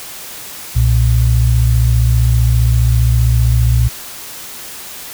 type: tone pair together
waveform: sine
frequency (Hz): 63.07 / 118.2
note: B1 / A#2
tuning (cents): +37 / +24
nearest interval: major seventh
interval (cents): 1087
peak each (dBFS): -11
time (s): 0.75-3.89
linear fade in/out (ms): 20
effects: white hiss -30 dBFS RMS until 5.13 s